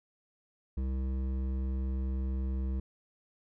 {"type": "tone with hard clipping", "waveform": "sine", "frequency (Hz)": 65.41, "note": "C2", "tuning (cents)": 0, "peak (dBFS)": -32, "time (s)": [0.77, 2.8], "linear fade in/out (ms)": 5, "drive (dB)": 11, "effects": []}